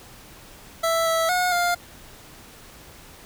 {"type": "tone with pitch steps", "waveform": "25% pulse", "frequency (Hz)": [660, 655, 724, 702], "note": ["E5", "E5", "F#5", "F5"], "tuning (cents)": [2, -11, -38, 9], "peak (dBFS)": -16, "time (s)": [0.83, 1.75], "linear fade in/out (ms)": 10, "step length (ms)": 230, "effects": ["pink hiss -46 dBFS RMS until 3.25 s"]}